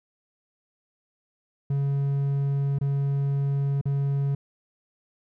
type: tone with dropouts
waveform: triangle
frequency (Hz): 139.6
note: C#3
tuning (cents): +13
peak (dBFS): -20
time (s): 1.7-4.35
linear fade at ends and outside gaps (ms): 5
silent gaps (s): 2.787-2.811 / 3.813-3.855
effects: none